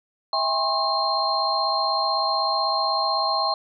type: tone cluster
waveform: sine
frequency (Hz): 652 / 805 / 1021 / 1077 / 4183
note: E5 / G5 / C6 / C6 / C8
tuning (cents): -19 / +46 / -43 / +50 / -1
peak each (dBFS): -28 / -26 / -34 / -25 / -25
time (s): 0.33-3.54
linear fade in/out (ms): 2
effects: none

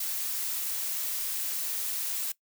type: noise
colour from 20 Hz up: blue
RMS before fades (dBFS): -32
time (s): 0-2.32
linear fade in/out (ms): 5
effects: noise-tail reverb RT60 0.1 s tail -19 dB re dry

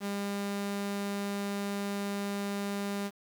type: tone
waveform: sawtooth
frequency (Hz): 201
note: G3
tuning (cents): +44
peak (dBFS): -28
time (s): 0-3.11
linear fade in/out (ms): 50
effects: 9-bit

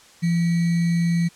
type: tone with sample-and-hold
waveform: sine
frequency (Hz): 170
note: F3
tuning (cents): -46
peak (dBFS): -17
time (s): 0.22-1.29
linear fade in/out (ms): 20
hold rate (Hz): 2100
effects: white hiss -50 dBFS RMS until 1.35 s + low-pass 8000 Hz 12 dB/octave

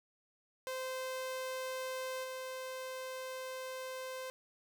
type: tone with level steps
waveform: sawtooth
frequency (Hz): 518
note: C5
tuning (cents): -17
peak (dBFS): -34 / -37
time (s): 0.67-4.3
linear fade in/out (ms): 0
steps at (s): 2.23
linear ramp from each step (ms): 20
effects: none

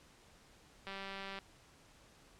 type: click train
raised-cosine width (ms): 0.3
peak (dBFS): -29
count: 102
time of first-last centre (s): 0.87-1.388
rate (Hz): 195
effects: pink hiss -63 dBFS RMS until 2.39 s + low-pass 9000 Hz 12 dB/octave

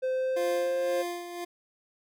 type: tone with pitch glide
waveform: triangle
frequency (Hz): 517 to 530.9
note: C5 to C5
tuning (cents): -21 to +25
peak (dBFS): -24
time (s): 0.02-1.03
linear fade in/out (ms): 20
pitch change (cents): +46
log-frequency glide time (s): 0.12-0.92
type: tone with tremolo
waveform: 25% pulse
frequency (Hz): 349.2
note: F4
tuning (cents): 0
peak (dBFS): -27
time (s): 0.36-1.45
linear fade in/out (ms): 10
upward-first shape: sine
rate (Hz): 1.9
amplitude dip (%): 60
effects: none

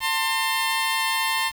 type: tone pair together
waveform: 15% pulse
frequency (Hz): 899.4 / 1051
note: A5 / C6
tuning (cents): +38 / +7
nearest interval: minor third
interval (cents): 269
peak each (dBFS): -18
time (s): 0-1.52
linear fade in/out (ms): 50
effects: 7-bit

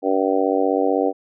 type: harmonic tone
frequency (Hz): 95.9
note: G2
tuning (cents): -37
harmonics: 3 / 4 / 5 / 6 / 7 / 8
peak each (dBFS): -22 / -24 / -21 / -25 / -26 / -25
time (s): 0.02-1.13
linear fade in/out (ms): 50
effects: none

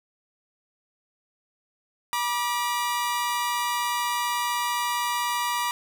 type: tone pair together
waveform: sawtooth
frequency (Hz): 966 / 1181.5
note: B5 / D6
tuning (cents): -39 / +10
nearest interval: minor third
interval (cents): 349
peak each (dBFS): -22 / -26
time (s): 2.13-5.71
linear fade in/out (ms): 0
effects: none

